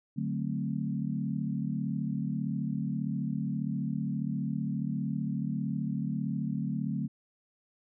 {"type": "chord", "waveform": "sine", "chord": "D dominant seventh", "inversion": "none", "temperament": "equal", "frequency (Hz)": [146.83, 185, 220, 261.6], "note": ["D3", "F#3", "A3", "C4"], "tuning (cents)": [0, 0, 0, 0], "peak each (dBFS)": [-34, -35, -34, -38], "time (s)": [0.16, 7.08], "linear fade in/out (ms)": 20, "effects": []}